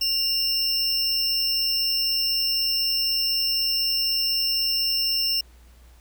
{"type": "tone pair together", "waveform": "square", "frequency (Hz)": [2812, 5358], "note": ["F7", "E8"], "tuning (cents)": [11, 27], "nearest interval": "major seventh", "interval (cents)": 1116, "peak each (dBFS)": [-30, -22], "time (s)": [0.01, 5.41], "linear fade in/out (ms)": 5, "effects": ["added 60 Hz sine -48 dBFS peak until 6 s", "pink hiss -58 dBFS RMS until 6 s"]}